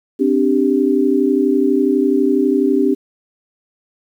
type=chord; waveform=sine; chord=C suspended second; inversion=none; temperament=equal; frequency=261.6 / 293.7 / 392 Hz; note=C4 / D4 / G4; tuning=0 / 0 / 0 cents; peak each=-16 dBFS; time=0.19-2.95 s; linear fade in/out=20 ms; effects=8-bit